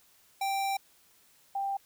square / sine tone pair in turn, 784 / 789.5 Hz, G5 / G5, 0 / +12 cents, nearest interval unison, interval 12 cents, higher second, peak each -29 / -29 dBFS, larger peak neither, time 0.41-0.77 / 1.55-1.77 s, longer first, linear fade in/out 5 ms, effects white hiss -63 dBFS RMS until 1.85 s

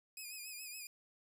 10% pulse tone with vibrato, 2489 Hz, D#7, in tune, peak -37 dBFS, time 0.17-0.87 s, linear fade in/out 2 ms, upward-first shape sine, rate 7.1 Hz, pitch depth 64 cents each way, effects 13-bit

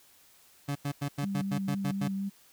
30% pulse tone bursts, 142.4 Hz, C#3, 47 cents sharp, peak -27 dBFS, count 9, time 0.68-2.082 s, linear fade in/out 10 ms, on 74 ms, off 92 ms
sine tone with vibrato, 196 Hz, G3, in tune, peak -30 dBFS, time 1.22-2.3 s, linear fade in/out 20 ms, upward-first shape triangle, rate 4.1 Hz, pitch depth 22 cents each way
effects white hiss -60 dBFS RMS until 2.52 s

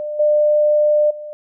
sine tone with level steps, 599 Hz, D5, 34 cents sharp, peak -22 / -11 / -28 dBFS, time 0-1.33 s, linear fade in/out 0 ms, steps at 0.19 / 1.1 s, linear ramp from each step 10 ms, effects none

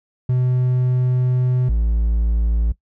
triangle tone pair in turn, 126.2 / 56.22 Hz, B2 / A1, +38 / +38 cents, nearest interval octave + major second, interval 1400 cents, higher first, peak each -13 dBFS, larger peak neither, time 0.29-1.69 / 1.69-2.72 s, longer first, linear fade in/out 5 ms, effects noise-tail reverb RT60 0.1 s tail -18 dB re dry

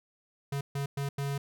square tone bursts at uneven times, 140.1 Hz, C#3, 19 cents sharp, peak -31 dBFS, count 4, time 0.52-0.61 / 0.75-0.86 / 0.97-1.09 / 1.18-1.38 s, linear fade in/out 5 ms, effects none

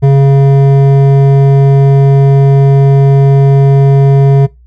sine tone with hard clipping, 137.9 Hz, C#3, 9 cents flat, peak -4 dBFS, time 0.02-4.47 s, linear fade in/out 20 ms, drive 10 dB, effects noise-tail reverb RT60 0.2 s tail -21 dB re dry + added 60 Hz sine -37 dBFS peak until 4.66 s

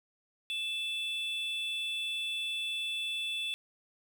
triangle tone pair together, 2637 / 3460 Hz, E7 / A7, 0 / -30 cents, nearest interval perfect fourth, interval 470 cents, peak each -35 / -33 dBFS, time 0.5-3.54 s, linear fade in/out 0 ms, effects 10-bit

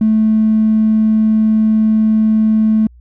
triangle tone, 218.1 Hz, A3, 15 cents flat, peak -5 dBFS, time 0.01-2.87 s, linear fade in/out 5 ms, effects tanh soft clip ceiling -6 dBFS + added 60 Hz sine -39 dBFS peak until 3 s

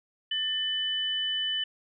sine tone pair together, 1783.8 / 3000 Hz, A6 / F#7, +23 / +23 cents, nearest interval major sixth, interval 900 cents, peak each -36 / -27 dBFS, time 0.31-1.64 s, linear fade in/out 5 ms, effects none

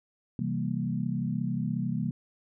sine chord, C dominant seventh, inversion none, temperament equal, 130.81 / 164.81 / 196 / 233.1 Hz, C3 / E3 / G3 / Bb3, 0 / 0 / 0 / 0 cents, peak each -33 dBFS, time 0.39-2.11 s, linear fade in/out 2 ms, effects none

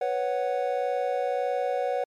triangle chord, B suspended second, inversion none, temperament just, 493.9 / 555.6 / 740.8 Hz, B4 / C#5 / F#5, 0 / +4 / +2 cents, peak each -27 dBFS, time 0.01-2.04 s, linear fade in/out 5 ms, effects MP3 96 kbps

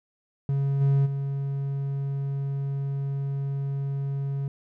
triangle tone with level steps, 138.59 Hz, C#3, in tune, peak -20 / -16 / -24 dBFS, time 0.49-4.48 s, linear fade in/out 2 ms, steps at 0.8 / 1.05 s, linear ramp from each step 20 ms, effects none

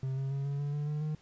triangle tone with pitch steps, 132.5 / 135.28 / 138.13 / 141.03 / 143.99 / 147.02 / 150.11 / 153.26 Hz, C3 / C#3 / C#3 / C#3 / D3 / D3 / D3 / D#3, +22 / -42 / -6 / +30 / -34 / +2 / +38 / -26 cents, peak -29 dBFS, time 0.03-1.15 s, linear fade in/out 2 ms, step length 140 ms, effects pink hiss -63 dBFS RMS until 1.21 s + resampled to 16000 Hz

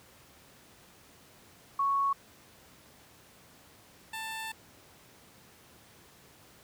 sine / 15% pulse tone pair in turn, 1108.7 / 887.4 Hz, C#6 / A5, 0 / +14 cents, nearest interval major third, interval 386 cents, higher first, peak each -25 / -30 dBFS, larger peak first, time 1.79-2.13 / 4.13-4.52 s, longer second, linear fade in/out 5 ms, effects pink hiss -57 dBFS RMS until 6.63 s + high-pass 80 Hz 12 dB/octave

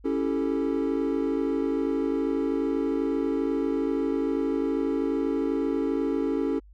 triangle chord, A dominant seventh, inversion first, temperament equal, 277.2 / 329.6 / 392 / 440 Hz, C#4 / E4 / G4 / A4, 0 / 0 / 0 / 0 cents, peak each -25 / -28 / -30 / -28 dBFS, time 0.04-6.6 s, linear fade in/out 20 ms, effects added 50 Hz sine -48 dBFS peak until 6.73 s

